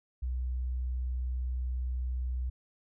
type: tone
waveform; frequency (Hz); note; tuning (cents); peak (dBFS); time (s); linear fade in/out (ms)
sine; 62.6; B1; +24; -30; 0.22-2.5; 10
effects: none